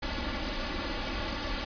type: noise with comb filter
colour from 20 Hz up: pink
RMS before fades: -33 dBFS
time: 0.02-1.65 s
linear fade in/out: 10 ms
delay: 3.5 ms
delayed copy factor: +0.85
effects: resampled to 11025 Hz